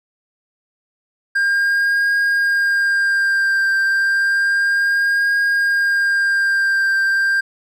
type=tone with vibrato; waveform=triangle; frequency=1602 Hz; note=G6; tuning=37 cents sharp; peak=-12 dBFS; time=1.35-7.41 s; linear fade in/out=10 ms; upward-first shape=triangle; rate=0.31 Hz; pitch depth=28 cents each way; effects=none